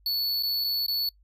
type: tone with dropouts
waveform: square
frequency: 4435 Hz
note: C#8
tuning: in tune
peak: -25 dBFS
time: 0.06-1.09 s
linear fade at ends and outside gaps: 2 ms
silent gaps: 0.426-0.432 / 0.641-0.644 / 0.864-0.881 s
effects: noise-tail reverb RT60 0.1 s tail -24 dB re dry + added 50 Hz sine -57 dBFS peak until 1.23 s